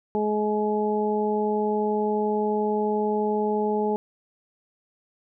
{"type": "harmonic tone", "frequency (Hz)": 211.4, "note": "G#3", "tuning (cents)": 31, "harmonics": [1, 2, 3, 4], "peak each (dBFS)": [-27, -24, -34, -28], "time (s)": [0.15, 3.96], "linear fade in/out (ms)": 0, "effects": []}